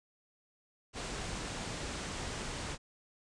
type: low-pass noise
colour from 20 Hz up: pink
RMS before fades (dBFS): -40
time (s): 0.93-2.78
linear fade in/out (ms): 50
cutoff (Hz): 9000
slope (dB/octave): 48
effects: resampled to 24000 Hz